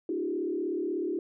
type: tone with frequency modulation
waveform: sine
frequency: 349.2 Hz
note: F4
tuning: in tune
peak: -28 dBFS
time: 0.09-1.19 s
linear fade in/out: 2 ms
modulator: 36.4 Hz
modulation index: 1.4
effects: none